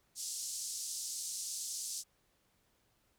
white band-pass noise, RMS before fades -41 dBFS, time 0.15-2.04 s, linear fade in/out 50 ms, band 5000 to 8800 Hz, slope 24 dB/octave, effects pink hiss -74 dBFS RMS until 3.18 s

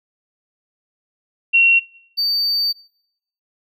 sine / triangle tone pair in turn, 2735 / 4600 Hz, F7 / D8, -37 / -37 cents, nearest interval major sixth, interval 900 cents, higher second, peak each -9 / -15 dBFS, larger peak first, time 1.53-1.8 / 2.17-2.73 s, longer second, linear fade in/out 20 ms, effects noise-tail reverb RT60 0.8 s tail -24 dB re dry

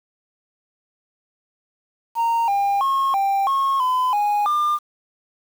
sine tone with pitch steps, 925 / 800 / 1084 / 788 / 1089 / 1013 / 827 / 1199 Hz, A#5 / G5 / C#6 / G5 / C#6 / B5 / G#5 / D6, -14 / +35 / -39 / +9 / -31 / +44 / -8 / +36 cents, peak -14 dBFS, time 2.15-4.79 s, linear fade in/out 50 ms, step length 330 ms, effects tanh soft clip ceiling -16 dBFS + 7-bit

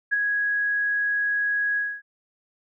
sine tone with ADSR envelope, 1661.2 Hz, G#6, in tune, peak -17 dBFS, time 0.11-2.02 s, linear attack 23 ms, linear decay 18 ms, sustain -4 dB, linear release 250 ms, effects none

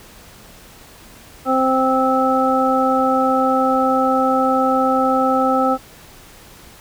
harmonic tone, 261.6 Hz, C4, in tune, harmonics 1 / 2 / 3 / 5, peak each -19 / -19 / -19 / -19 dBFS, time 1.45-5.78 s, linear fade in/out 50 ms, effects pink hiss -43 dBFS RMS until 6.8 s

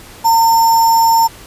sine tone with sample-and-hold, 910 Hz, A#5, 42 cents flat, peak -7 dBFS, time 0.24-1.28 s, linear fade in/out 20 ms, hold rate 6300 Hz, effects pink hiss -37 dBFS RMS until 1.46 s + resampled to 32000 Hz

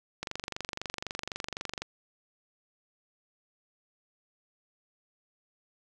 click train, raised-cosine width 0.2 ms, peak -17 dBFS, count 39, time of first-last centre 0.23-1.82 s, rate 23.9 Hz, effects none

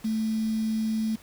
sine tone with quantisation, 220 Hz, A3, in tune, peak -24 dBFS, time 0.04-1.16 s, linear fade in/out 10 ms, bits 7, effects pink hiss -52 dBFS RMS until 1.22 s

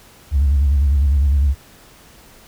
sine tone with vibrato, 70.3 Hz, C#2, 25 cents sharp, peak -10 dBFS, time 0.31-1.55 s, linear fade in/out 50 ms, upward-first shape square, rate 9.9 Hz, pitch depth 75 cents each way, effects tanh soft clip ceiling -9 dBFS + pink hiss -46 dBFS RMS until 2.47 s

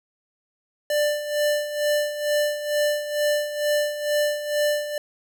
square tone with tremolo, 592 Hz, D5, 14 cents sharp, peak -19 dBFS, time 0.9-4.98 s, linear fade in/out 2 ms, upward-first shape sine, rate 2.2 Hz, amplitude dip 70%, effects none

